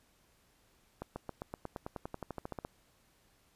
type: accelerating click train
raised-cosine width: 1 ms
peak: -25 dBFS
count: 18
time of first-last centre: 1.02-2.649 s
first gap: 140 ms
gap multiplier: 0.95
effects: pink hiss -69 dBFS RMS until 3.55 s + resampled to 32000 Hz